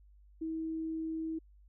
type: tone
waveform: sine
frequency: 321.5 Hz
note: E4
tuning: 43 cents flat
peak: -34 dBFS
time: 0.41-1.39 s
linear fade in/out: 10 ms
effects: added 50 Hz sine -57 dBFS peak until 1.68 s